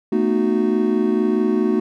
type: chord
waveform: triangle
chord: B dominant seventh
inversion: third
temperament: just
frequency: 222.2 / 246.9 / 308.7 / 370.4 Hz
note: A3 / B3 / D#4 / F#4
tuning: +17 / 0 / -14 / +2 cents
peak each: -18 / -22 / -20 / -18 dBFS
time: 0.12-1.8 s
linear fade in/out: 5 ms
effects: none